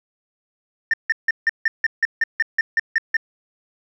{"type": "tone bursts", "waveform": "sine", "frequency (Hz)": 1804, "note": "A6", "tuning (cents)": 43, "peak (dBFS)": -12, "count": 13, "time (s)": [0.91, 3.168], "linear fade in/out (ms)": 2, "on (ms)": 26, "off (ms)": 160, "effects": ["tanh soft clip ceiling -12 dBFS", "9-bit"]}